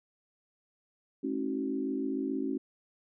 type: tone cluster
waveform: sine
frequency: 217.5 / 272.8 / 319.6 / 375.7 Hz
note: A3 / C#4 / D#4 / F#4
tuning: -20 / -28 / +47 / +26 cents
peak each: -39 / -32 / -38 / -37 dBFS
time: 1.23-2.58 s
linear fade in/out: 10 ms
effects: none